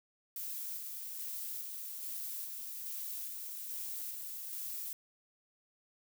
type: noise with tremolo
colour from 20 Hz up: violet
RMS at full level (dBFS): -41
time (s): 0.36-4.93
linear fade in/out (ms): 2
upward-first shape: square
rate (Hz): 1.2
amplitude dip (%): 25
effects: none